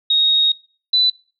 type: tone pair in turn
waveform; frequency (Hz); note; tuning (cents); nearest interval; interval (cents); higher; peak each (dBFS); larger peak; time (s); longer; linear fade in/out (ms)
sine; 3752 / 3989; A#7 / B7; +11 / +17; minor second; 106; second; -12; neither; 0.1-0.52 / 0.93-1.1; first; 5
effects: noise-tail reverb RT60 0.4 s tail -21 dB re dry